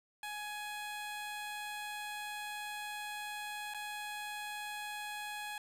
15% pulse tone with dropouts, 837 Hz, G#5, 13 cents sharp, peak -34 dBFS, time 0.23-5.58 s, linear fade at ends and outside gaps 2 ms, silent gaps 3.738-3.745 s, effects resampled to 32000 Hz + 10-bit

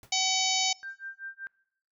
pink noise with exponential decay, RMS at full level -48 dBFS, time 0.03-0.15 s, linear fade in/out 1 ms, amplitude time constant 26 ms
harmonic tone, 757 Hz, F#5, 39 cents sharp, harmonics 1 / 3 / 4 / 5 / 6 / 7 / 8 / 9, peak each -33 / -33 / -33 / -33 / -33 / -33 / -33 / -33 dBFS, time 0.12-0.73 s, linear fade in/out 5 ms
sine tone with tremolo, 1575 Hz, G6, 8 cents sharp, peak -35 dBFS, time 0.83-1.47 s, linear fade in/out 0 ms, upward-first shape sine, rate 5.2 Hz, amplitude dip 100%
effects noise-tail reverb RT60 0.7 s tail -24 dB re dry

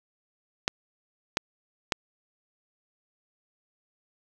clicks, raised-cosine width 0.2 ms, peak -6 dBFS, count 3, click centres 0.679 / 1.371 / 1.922 s, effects none

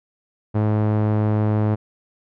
sawtooth tone with low-pass filter, 106.5 Hz, G#2, 44 cents sharp, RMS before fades -19 dBFS, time 0.54-1.76 s, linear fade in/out 20 ms, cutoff 1000 Hz, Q 0.64, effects none

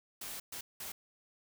white noise bursts at uneven times, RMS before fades -43 dBFS, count 3, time 0.21-0.4 / 0.52-0.61 / 0.8-0.92 s, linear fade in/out 5 ms, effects none

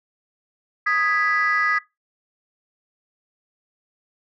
sine chord, G# minor, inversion second, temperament equal, 1244.5 / 1661.2 / 1975.5 Hz, D#6 / G#6 / B6, 0 / 0 / 0 cents, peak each -21 dBFS, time 0.86-1.79 s, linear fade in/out 10 ms, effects noise-tail reverb RT60 0.2 s tail -19 dB re dry + tanh soft clip ceiling -12 dBFS

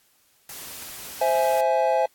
white noise, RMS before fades -38 dBFS, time 0.49-1.61 s, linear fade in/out 2 ms
triangle chord, C augmented, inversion none, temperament equal with one note detuned, 523.3 / 659.3 / 834.9 Hz, C5 / E5 / G#5, 0 / 0 / +9 cents, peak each -21 dBFS, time 1.21-2.06 s, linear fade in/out 5 ms
effects white hiss -62 dBFS RMS until 2.14 s + AAC 64 kbps

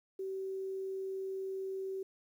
sine tone with quantisation, 383.6 Hz, G4, 37 cents flat, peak -36 dBFS, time 0.19-2.03 s, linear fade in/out 5 ms, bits 11, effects none

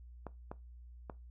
clicks, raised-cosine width 1 ms, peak -28 dBFS, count 3, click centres 0.267 / 0.515 / 1.098 s, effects noise-tail reverb RT60 0.2 s tail -18 dB re dry + added 60 Hz sine -50 dBFS peak until 1.3 s

